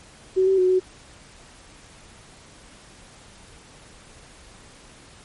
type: tone with pitch steps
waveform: sine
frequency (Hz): 376.1 / 383.7 / 367.8 / 371.5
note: F#4 / G4 / F#4 / F#4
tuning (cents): +28 / -37 / -10 / +7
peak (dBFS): -15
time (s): 0.36-0.8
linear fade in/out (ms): 20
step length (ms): 110
effects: pink hiss -48 dBFS RMS until 5.24 s + MP3 48 kbps